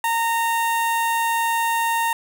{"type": "tone with notch filter", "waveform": "sawtooth", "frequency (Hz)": 921, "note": "A#5", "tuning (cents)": -21, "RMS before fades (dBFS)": -21, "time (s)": [0.04, 2.13], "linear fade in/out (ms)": 2, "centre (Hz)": 5000, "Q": 1.2, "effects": []}